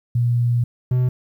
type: tone pair in turn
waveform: sine / triangle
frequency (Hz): 120 / 125.92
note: B2 / B2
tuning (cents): -49 / +34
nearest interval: minor second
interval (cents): 83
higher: second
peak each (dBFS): -15 / -13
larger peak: second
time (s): 0.15-0.64 / 0.91-1.09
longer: first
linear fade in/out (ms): 5
effects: 9-bit